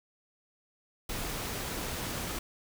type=noise; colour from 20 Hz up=pink; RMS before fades=-36 dBFS; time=1.09-2.39 s; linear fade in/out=5 ms; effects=none